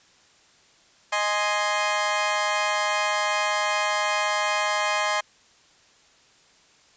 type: chord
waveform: 20% pulse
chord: Ab major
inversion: second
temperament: equal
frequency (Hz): 622.3 / 830.6 / 1046.5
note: Eb5 / Ab5 / C6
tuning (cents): 0 / 0 / 0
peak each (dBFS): -22 / -22 / -21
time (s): 1.12-5.21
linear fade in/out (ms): 10
effects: white hiss -57 dBFS RMS until 6.96 s + resampled to 16000 Hz